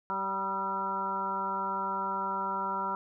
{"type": "harmonic tone with a mistuned harmonic", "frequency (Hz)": 193.6, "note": "G3", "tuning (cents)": -21, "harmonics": [1, 2, 3, 4, 5, 6, 7], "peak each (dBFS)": [-42, -43, -44, -42, -32, -42, -35], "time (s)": [0.1, 2.95], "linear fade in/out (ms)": 0, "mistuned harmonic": 6, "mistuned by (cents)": 84, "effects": []}